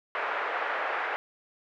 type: band-pass noise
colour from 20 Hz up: white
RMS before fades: -31 dBFS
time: 0.15-1.16 s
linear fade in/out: 0 ms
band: 470 to 1900 Hz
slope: 24 dB/octave
effects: none